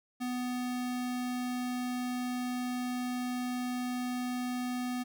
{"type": "tone", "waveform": "square", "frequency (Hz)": 248.6, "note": "B3", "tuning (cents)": 12, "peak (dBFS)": -33, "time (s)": [0.2, 5.04], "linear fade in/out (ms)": 20, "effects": []}